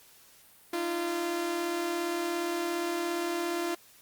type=tone pair together; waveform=sawtooth; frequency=306.6 / 343.9 Hz; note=D#4 / F4; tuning=-25 / -27 cents; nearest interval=major second; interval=198 cents; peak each=-34 / -26 dBFS; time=0.73-3.75 s; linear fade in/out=5 ms; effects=white hiss -57 dBFS RMS until 4.01 s + Opus 48 kbps

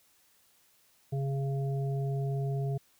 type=harmonic tone; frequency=137.2 Hz; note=C#3; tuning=17 cents flat; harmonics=1 / 3 / 5; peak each=-29 / -39 / -43 dBFS; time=1.12-2.78 s; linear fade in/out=10 ms; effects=white hiss -66 dBFS RMS until 2.99 s

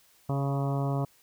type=harmonic tone with a mistuned harmonic; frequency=138.59 Hz; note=C#3; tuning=in tune; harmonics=1 / 2 / 3 / 4 / 5 / 6 / 7 / 8 / 9; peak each=-27 / -35 / -38 / -39 / -37 / -45 / -42 / -43 / -47 dBFS; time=0.29-1.05 s; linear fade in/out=5 ms; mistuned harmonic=4; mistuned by=+19 cents; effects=white hiss -62 dBFS RMS until 1.22 s

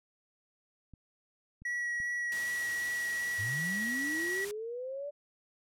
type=clicks; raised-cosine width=5 ms; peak=-39 dBFS; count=3; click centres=0.937 / 1.62 / 2.002 s
type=tone with vibrato; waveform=triangle; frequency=1925 Hz; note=B6; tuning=45 cents flat; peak=-30 dBFS; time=1.65-4.45 s; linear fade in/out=5 ms; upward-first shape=sine; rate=2.6 Hz; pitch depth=9 cents each way
type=noise; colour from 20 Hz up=white; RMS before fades=-43 dBFS; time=2.32-4.51 s; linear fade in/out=0 ms
type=linear sweep; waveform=sine; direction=up; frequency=93.4 to 587.3 Hz; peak=-36 dBFS; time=3.38-5.11 s; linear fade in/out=20 ms
effects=low-pass 12000 Hz 12 dB/octave

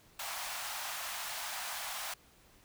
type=high-pass noise; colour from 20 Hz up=pink; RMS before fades=-40 dBFS; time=0.19-2.14 s; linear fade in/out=5 ms; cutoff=670 Hz; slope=48 dB/octave; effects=pink hiss -63 dBFS RMS until 2.64 s

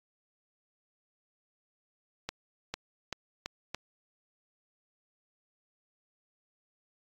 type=accelerating click train; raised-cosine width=0.2 ms; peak=-17 dBFS; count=5; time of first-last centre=2.29-3.746 s; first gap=450 ms; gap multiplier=0.86; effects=AAC 64 kbps

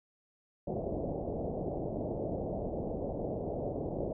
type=low-pass noise; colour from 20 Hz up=white; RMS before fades=-36 dBFS; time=0.67-4.13 s; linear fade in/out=5 ms; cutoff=680 Hz; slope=48 dB/octave; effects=none

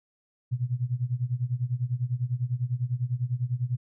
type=tone with tremolo; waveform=sine; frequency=123.47 Hz; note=B2; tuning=in tune; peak=-22 dBFS; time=0.51-3.77 s; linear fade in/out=20 ms; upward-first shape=sine; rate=10 Hz; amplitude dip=90%; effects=none

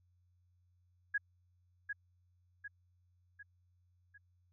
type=tone with echo; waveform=sine; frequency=1661.2 Hz; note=G#6; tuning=in tune; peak=-30 dBFS; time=1.14-1.18 s; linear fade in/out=10 ms; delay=750 ms; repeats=4; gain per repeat=-6 dB; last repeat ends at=4.18 s; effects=added 89 Hz sine -69 dBFS peak until 4.52 s

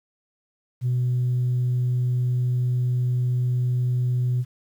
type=tone; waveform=sine; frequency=124.4 Hz; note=B2; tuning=13 cents sharp; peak=-18 dBFS; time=0.81-4.45 s; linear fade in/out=50 ms; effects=tanh soft clip ceiling -17 dBFS + 9-bit

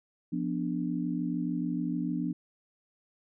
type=chord; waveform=sine; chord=B diminished; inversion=second; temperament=equal; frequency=174.61 / 246.9 / 293.7 Hz; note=F3 / B3 / D4; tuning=0 / 0 / 0 cents; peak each=-33 dBFS; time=0.32-2.33 s; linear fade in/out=10 ms; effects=none

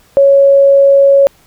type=tone; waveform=sine; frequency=554.4 Hz; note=C#5; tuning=in tune; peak=-3 dBFS; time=0.17-1.27 s; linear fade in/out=0 ms; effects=pink hiss -48 dBFS RMS until 1.46 s

